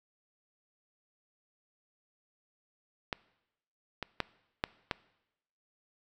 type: clicks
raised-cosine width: 0.3 ms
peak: -16 / -19 / -13 / -12 / -14 dBFS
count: 5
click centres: 3.128 / 4.027 / 4.203 / 4.639 / 4.912 s
effects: noise-tail reverb RT60 0.9 s tail -21 dB re dry